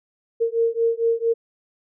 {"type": "beating tone pair", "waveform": "sine", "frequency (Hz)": [457.9, 462.3], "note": ["A#4", "A#4"], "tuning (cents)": [-31, -14], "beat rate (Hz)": 4.4, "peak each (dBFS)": -21, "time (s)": [0.4, 1.34], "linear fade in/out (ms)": 20, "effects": []}